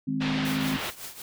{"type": "chord", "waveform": "sine", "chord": "Ab major", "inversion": "second", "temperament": "equal", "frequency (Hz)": [155.56, 207.7, 261.6], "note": ["Eb3", "Ab3", "C4"], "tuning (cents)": [0, 0, 0], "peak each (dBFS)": [-32, -33, -27], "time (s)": [0.07, 0.77], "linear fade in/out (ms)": 10}
{"type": "low-pass noise", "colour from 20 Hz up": "white", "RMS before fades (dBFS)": -33, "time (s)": [0.2, 0.91], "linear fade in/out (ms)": 20, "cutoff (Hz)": 3700, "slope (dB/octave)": 24}
{"type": "noise with tremolo", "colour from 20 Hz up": "white", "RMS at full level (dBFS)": -37, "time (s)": [0.45, 1.22], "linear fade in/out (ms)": 2, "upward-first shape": "triangle", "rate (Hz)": 5.4, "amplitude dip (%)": 80}
{"effects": []}